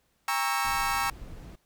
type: chord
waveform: 30% pulse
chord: G diminished seventh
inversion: none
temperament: equal with one note detuned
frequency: 803.2 / 932.3 / 1108.7 / 1318.5 Hz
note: G5 / Bb5 / Db6 / Fb6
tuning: +42 / 0 / 0 / 0 cents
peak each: -29 dBFS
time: 0.28-1.1 s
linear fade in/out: 2 ms
type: noise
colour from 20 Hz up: brown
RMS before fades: -42 dBFS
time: 0.64-1.56 s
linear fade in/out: 10 ms
effects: pink hiss -71 dBFS RMS until 1.65 s